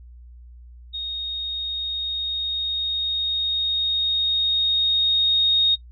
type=tone with level ramp; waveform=sine; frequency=3724 Hz; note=A#7; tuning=2 cents flat; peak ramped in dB=-26 to -14 dBFS; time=0.93-5.76 s; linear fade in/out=20 ms; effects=noise-tail reverb RT60 0.1 s tail -23 dB re dry + added 60 Hz sine -41 dBFS peak until 5.91 s